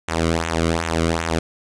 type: tone with flanger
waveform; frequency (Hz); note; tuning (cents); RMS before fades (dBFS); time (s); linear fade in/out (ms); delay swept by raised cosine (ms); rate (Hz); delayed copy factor
sawtooth; 82.41; E2; 0; -21; 0.08-1.39; 5; 0.2 to 1.19; 2.6; -0.8
effects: resampled to 22050 Hz + 8-bit